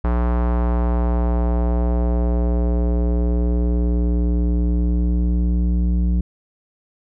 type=tone with low-pass filter sweep; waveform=square; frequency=59.7 Hz; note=A#1; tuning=42 cents sharp; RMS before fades=-18 dBFS; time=0.04-6.21 s; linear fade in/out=5 ms; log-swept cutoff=1200 to 200 Hz; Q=1.4; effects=none